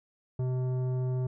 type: tone with tanh clipping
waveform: sine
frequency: 127.6 Hz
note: C3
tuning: 43 cents flat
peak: -29 dBFS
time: 0.39-1.27 s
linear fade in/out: 5 ms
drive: 12 dB
effects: none